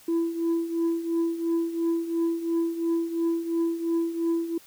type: tone with tremolo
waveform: sine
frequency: 333.8 Hz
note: E4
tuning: 22 cents sharp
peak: -18 dBFS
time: 0.08-4.58 s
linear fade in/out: 5 ms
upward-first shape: triangle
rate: 2.9 Hz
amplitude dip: 80%
effects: tanh soft clip ceiling -20 dBFS + white hiss -53 dBFS RMS until 4.66 s